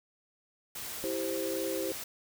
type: noise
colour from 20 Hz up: white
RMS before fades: -40 dBFS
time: 0.75-2.04 s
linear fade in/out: 5 ms
type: chord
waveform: sine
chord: C major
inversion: first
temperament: equal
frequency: 329.6 / 392 / 523.3 Hz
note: E4 / G4 / C5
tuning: 0 / 0 / 0 cents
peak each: -36 / -36 / -35 dBFS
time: 1.04-1.92 s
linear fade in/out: 0 ms
effects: none